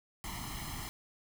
pink noise with comb filter, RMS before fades -41 dBFS, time 0.24-0.89 s, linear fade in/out 0 ms, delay 0.97 ms, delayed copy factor +0.95, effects none

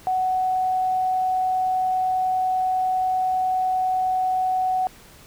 sine tone, 745 Hz, F#5, 12 cents sharp, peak -19 dBFS, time 0.07-4.87 s, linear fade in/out 0 ms, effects pink hiss -48 dBFS RMS until 5.26 s

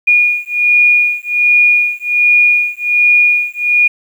sine beating tone pair, 2439 / 2440.3 Hz, D#7 / D#7, -35 / -34 cents, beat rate 1.3 Hz, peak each -11 dBFS, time 0.07-3.88 s, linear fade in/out 10 ms, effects 7-bit

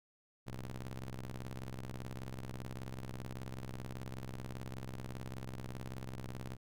sawtooth ring-modulated tone, 65.1 Hz, C2, 8 cents flat, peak -35 dBFS, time 0.46-6.57 s, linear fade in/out 20 ms, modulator 55.9 Hz, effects none

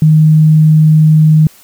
sine tone, 155.56 Hz, D#3, in tune, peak -3 dBFS, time 0.02-1.47 s, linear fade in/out 2 ms, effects white hiss -42 dBFS RMS until 1.63 s

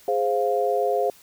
sine chord, F minor, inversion first, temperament equal, 415.3 / 523.3 / 698.5 Hz, Ab4 / C5 / F5, 0 / 0 / 0 cents, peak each -24 dBFS, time 0.08-1.1 s, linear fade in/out 2 ms, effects white hiss -52 dBFS RMS until 1.22 s

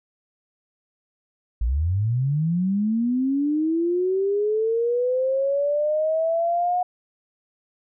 sine linear sweep, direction up, 51.91 to 727 Hz, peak -19 dBFS, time 1.61-6.83 s, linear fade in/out 5 ms, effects none

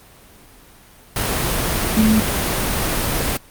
sine tone in noise, 218 Hz, A3, 16 cents flat, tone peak -12 dBFS, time 1.97-2.2 s, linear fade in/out 2 ms, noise pink, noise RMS -20 dBFS, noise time 1.16-3.37 s, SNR +5 dB, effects pink hiss -46 dBFS RMS until 3.5 s + Opus 32 kbps

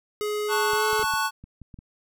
square tone with pitch glide, 419.7 to 429.3 Hz, G#4 to A4, +18 to -43 cents, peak -26 dBFS, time 0.21-1.03 s, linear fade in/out 0 ms, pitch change +39 cents, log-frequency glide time 0.72-0.85 s
square chord, F# minor, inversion first, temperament equal, 880 / 1108.7 / 1480 Hz, A5 / C#6 / F#6, 0 / 0 / 0 cents, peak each -28 dBFS, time 0.48-1.31 s, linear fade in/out 50 ms
clicks, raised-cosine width 5 ms, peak -30 dBFS, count 9, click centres 0.734 / 0.931 / 0.995 / 1.041 / 1.138 / 1.44 / 1.617 / 1.742 / 1.789 s
effects none

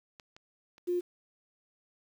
clicks, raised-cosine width 0.2 ms, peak -31 / -34 / -38 dBFS, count 3, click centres 0.198 / 0.365 / 0.781 s
sine tone, 354.3 Hz, F4, 25 cents sharp, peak -27 dBFS, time 0.87-1.01 s, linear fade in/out 20 ms
effects 9-bit

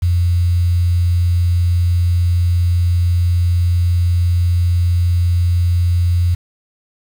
sine tone with quantisation, 87.4 Hz, F2, 2 cents sharp, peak -11 dBFS, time 0.02-6.35 s, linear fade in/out 10 ms, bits 6, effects none

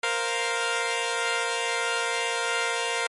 10% pulse chord, Bb suspended second, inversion none, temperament equal, 466.2 / 523.3 / 698.5 Hz, Bb4 / C5 / F5, 0 / 0 / 0 cents, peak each -19 / -23 / -22 dBFS, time 0.03-3.07 s, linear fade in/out 5 ms, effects MP3 48 kbps

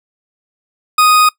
40% pulse tone, 1244.5 Hz, D#6, in tune, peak -6 dBFS, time 0.98-1.29 s, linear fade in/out 5 ms, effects noise-tail reverb RT60 0.1 s tail -21 dB re dry

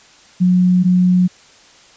sine tone pair in turn, 181.2 / 181.2 Hz, F#3 / F#3, -36 / -36 cents, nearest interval unison, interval 0 cents, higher neither, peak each -9 dBFS, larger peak neither, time 0.4-0.84 / 0.84-1.28 s, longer neither, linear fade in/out 20 ms, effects white hiss -46 dBFS RMS until 1.96 s + resampled to 16000 Hz

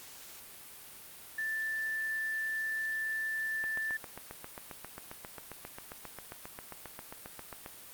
sine tone, 1765 Hz, A6, 5 cents sharp, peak -32 dBFS, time 1.38-3.97 s, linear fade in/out 5 ms
click train, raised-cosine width 0.5 ms, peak -27 dBFS, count 31, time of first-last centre 3.64-7.661 s, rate 7.46 Hz
effects white hiss -50 dBFS RMS until 7.93 s + Opus 48 kbps

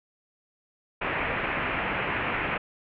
white low-pass noise, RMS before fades -29 dBFS, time 1.01-2.58 s, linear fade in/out 10 ms, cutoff 2600 Hz, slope 48 dB/octave, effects none

